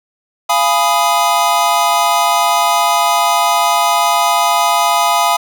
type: chord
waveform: square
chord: F half-diminished seventh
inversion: none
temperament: equal with one note detuned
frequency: 690.8 / 830.6 / 987.8 / 1244.5 Hz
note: F5 / Ab5 / Cb6 / Eb6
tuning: -19 / 0 / 0 / 0 cents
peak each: -17 dBFS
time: 0.49-5.37 s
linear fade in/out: 10 ms
effects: none